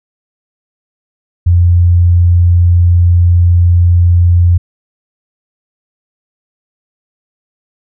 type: tone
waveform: sine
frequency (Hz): 87.31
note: F2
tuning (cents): 0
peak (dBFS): -4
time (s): 1.46-4.58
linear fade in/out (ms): 10
effects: none